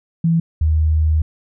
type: tone pair in turn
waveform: sine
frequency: 165.7 / 78.2 Hz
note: E3 / D#2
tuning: +9 / +9 cents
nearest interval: octave + minor second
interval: 1300 cents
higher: first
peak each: -12 dBFS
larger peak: neither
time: 0.24-0.4 / 0.61-1.22 s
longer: second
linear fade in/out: 5 ms
effects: none